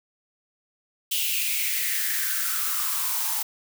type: noise with high-pass filter sweep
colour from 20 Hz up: blue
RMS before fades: -26 dBFS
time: 1.11-3.43 s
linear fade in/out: 10 ms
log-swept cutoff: 3000 to 830 Hz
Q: 5.6
effects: none